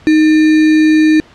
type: tone with sample-and-hold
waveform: sine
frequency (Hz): 311.1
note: D#4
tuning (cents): 0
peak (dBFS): -5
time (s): 0.07-1.2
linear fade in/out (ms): 0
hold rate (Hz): 2100
effects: pink hiss -42 dBFS RMS until 1.34 s + low-pass 4000 Hz 12 dB/octave